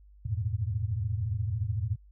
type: tone cluster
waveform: sine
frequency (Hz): 84.1 / 94.3 / 107.5 / 121.2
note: E2 / F#2 / A2 / B2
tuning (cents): +35 / +33 / -40 / -32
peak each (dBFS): -34 / -37 / -30 / -36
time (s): 0.25-1.96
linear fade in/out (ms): 10
effects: added 50 Hz sine -52 dBFS peak until 2.11 s